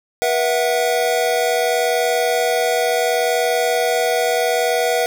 square chord, B suspended fourth, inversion none, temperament equal with one note detuned, 483.7 / 659.3 / 740 Hz, B4 / E5 / F#5, -36 / 0 / 0 cents, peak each -20 / -21 / -22 dBFS, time 0.22-5.06 s, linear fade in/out 0 ms, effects 7-bit

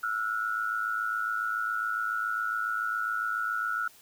sine tone pair together, 1334.8 / 1442 Hz, E6 / F#6, +21 / -45 cents, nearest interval minor second, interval 134 cents, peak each -31 / -30 dBFS, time 0.03-3.88 s, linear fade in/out 5 ms, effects white hiss -56 dBFS RMS until 4.01 s

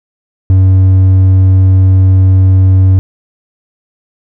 sine tone with hard clipping, 94.4 Hz, F#2, 35 cents sharp, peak -4 dBFS, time 0.5-2.99 s, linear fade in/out 0 ms, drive 3 dB, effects none

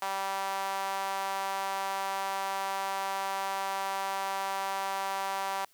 sawtooth tone with high-pass filter, 194.4 Hz, G3, 14 cents flat, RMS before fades -33 dBFS, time 0.02-5.65 s, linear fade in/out 2 ms, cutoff 860 Hz, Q 3.1, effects white hiss -64 dBFS RMS until 5.73 s

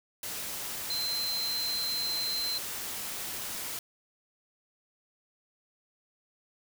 sine tone in noise, 4100 Hz, C8, 36 cents flat, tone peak -30 dBFS, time 0.9-2.58 s, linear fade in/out 2 ms, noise white, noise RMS -37 dBFS, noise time 0.23-3.79 s, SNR +4 dB, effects none

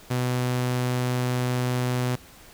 sawtooth tone, 125 Hz, B2, 21 cents sharp, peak -19 dBFS, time 0.1-2.16 s, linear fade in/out 10 ms, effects pink hiss -49 dBFS RMS until 2.53 s

